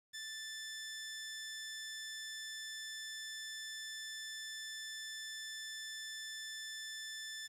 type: tone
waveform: 15% pulse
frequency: 1760 Hz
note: A6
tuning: in tune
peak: -37 dBFS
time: 0.13-7.48 s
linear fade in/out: 20 ms
effects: resampled to 32000 Hz + 11-bit